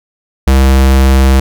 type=tone; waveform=square; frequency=66.5 Hz; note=C2; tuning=29 cents sharp; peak=-5 dBFS; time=0.47-1.4 s; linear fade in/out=5 ms; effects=none